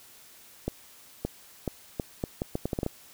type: accelerating click train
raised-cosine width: 2 ms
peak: -15 dBFS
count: 12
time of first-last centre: 0.68-2.864 s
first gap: 570 ms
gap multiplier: 0.75
effects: white hiss -53 dBFS RMS until 3.13 s